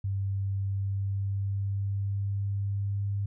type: tone with pitch glide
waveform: sine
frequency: 98 to 100.29 Hz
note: G2 to G2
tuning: 0 to +40 cents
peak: -27 dBFS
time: 0.04-3.26 s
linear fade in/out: 5 ms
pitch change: +40 cents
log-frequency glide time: 0.59-3.05 s
effects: none